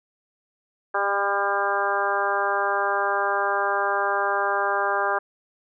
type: harmonic tone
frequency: 200 Hz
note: G3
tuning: 35 cents sharp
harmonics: 2 / 3 / 4 / 5 / 6 / 7 / 8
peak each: -30 / -29 / -27 / -29 / -27 / -30 / -28 dBFS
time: 0.94-5.19 s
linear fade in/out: 10 ms
effects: none